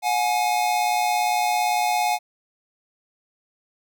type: tone pair together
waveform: square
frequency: 722 / 839.6 Hz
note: F#5 / G#5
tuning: -43 / +19 cents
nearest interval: minor third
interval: 262 cents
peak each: -23 dBFS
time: 0.02-2.19 s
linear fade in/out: 50 ms
effects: none